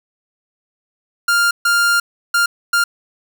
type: tone bursts at uneven times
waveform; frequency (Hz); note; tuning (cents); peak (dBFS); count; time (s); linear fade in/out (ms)
45% pulse; 1400; F6; +4; -12; 4; 1.28-1.51 / 1.65-2 / 2.34-2.46 / 2.73-2.84; 5
effects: none